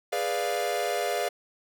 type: chord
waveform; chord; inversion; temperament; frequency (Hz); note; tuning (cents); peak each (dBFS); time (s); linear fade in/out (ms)
45% pulse; G# diminished seventh; none; equal; 415.3 / 493.9 / 587.3 / 698.5; G#4 / B4 / D5 / F5; 0 / 0 / 0 / 0; -33 / -33 / -32 / -30; 0.12-1.29; 10
effects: none